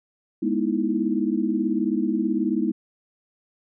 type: chord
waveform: sine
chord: E major seventh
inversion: first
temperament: equal with one note detuned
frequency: 207.7 / 243 / 311.1 / 329.6 Hz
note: G#3 / B3 / D#4 / E4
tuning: 0 / -28 / 0 / 0 cents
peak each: -26 dBFS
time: 0.42-2.72 s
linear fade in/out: 10 ms
effects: none